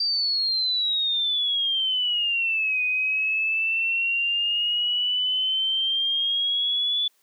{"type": "exponential two-way sweep", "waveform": "sine", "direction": "down then up", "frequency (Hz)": [4699, 2489, 3464], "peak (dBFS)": -21, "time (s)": [0, 7.08], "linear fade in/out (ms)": 5, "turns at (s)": 2.82, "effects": ["white hiss -65 dBFS RMS until 7.22 s", "high-pass 300 Hz 12 dB/octave"]}